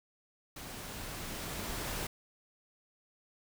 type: noise with level ramp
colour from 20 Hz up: pink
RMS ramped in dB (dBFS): -45 to -37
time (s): 0.56-2.07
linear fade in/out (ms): 5
effects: none